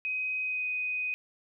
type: tone with pitch glide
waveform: sine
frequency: 2518 to 2499 Hz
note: D#7 to D#7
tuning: +20 to +7 cents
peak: -29 dBFS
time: 0.05-1.14 s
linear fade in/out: 0 ms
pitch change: -13 cents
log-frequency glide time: 0.42-0.66 s
effects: none